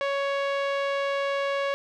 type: tone with low-pass filter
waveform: sawtooth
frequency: 557 Hz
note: C#5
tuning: 8 cents sharp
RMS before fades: -27 dBFS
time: 0.01-1.74 s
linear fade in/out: 0 ms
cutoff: 3000 Hz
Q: 0.96
effects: none